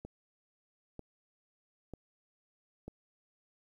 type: click train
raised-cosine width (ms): 2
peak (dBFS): -30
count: 4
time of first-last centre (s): 0.05-2.88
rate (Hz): 1.06
effects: 11-bit